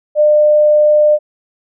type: tone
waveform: sine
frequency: 601 Hz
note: D5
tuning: 40 cents sharp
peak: -6 dBFS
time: 0.15-1.19 s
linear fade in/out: 50 ms
effects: none